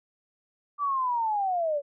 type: linear sweep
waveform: sine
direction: down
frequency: 1175 to 554.4 Hz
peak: -24 dBFS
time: 0.78-1.82 s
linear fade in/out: 50 ms
effects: none